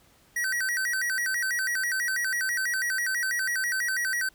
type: tone with vibrato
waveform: square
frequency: 1716 Hz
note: A6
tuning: 44 cents flat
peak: -26 dBFS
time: 0.36-4.29 s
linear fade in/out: 5 ms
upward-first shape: square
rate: 6.1 Hz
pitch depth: 190 cents each way
effects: pink hiss -60 dBFS RMS until 4.34 s